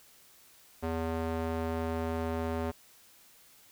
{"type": "tone with band-pass filter", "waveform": "square", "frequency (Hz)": 81.6, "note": "E2", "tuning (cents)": -17, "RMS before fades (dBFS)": -33, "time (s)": [0.82, 2.72], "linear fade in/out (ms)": 20, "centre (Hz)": 550, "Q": 0.68, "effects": ["white hiss -59 dBFS RMS until 3.71 s"]}